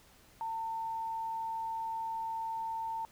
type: tone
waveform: sine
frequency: 900 Hz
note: A5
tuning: 39 cents sharp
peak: -34 dBFS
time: 0.41-3.05 s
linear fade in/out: 0 ms
effects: pink hiss -61 dBFS RMS until 3.11 s